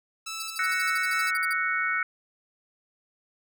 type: tone with tremolo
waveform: 10% pulse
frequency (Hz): 1315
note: E6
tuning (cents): -5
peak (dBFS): -25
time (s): 0.26-1.31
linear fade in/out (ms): 10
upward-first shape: square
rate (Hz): 2.3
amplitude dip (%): 30
type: tone bursts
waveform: 15% pulse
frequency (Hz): 4712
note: D8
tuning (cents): +5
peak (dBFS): -27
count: 15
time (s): 0.4-1.53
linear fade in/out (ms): 2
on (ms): 24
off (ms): 55
type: chord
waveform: sine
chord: F# dominant seventh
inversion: third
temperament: equal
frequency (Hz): 1318.5 / 1480 / 1864.7 / 2217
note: E6 / F#6 / A#6 / C#7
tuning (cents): 0 / 0 / 0 / 0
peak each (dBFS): -31 / -28 / -32 / -29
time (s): 0.59-2.03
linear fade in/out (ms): 2
effects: none